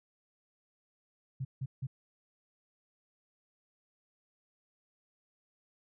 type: tone bursts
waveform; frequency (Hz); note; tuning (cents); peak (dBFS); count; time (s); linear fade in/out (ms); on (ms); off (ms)
sine; 132.4; C3; +21; -33; 3; 1.4-1.87; 10; 50; 160
effects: none